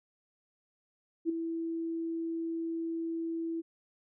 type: tone with ADSR envelope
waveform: sine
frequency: 330 Hz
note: E4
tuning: 2 cents sharp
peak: -24 dBFS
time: 1.25-3.62 s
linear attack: 44 ms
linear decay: 8 ms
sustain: -8 dB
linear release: 24 ms
effects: none